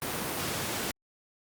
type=high-pass noise; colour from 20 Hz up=pink; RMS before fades=-33 dBFS; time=0.02-0.91 s; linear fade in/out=0 ms; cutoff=120 Hz; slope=12 dB/octave; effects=Opus 32 kbps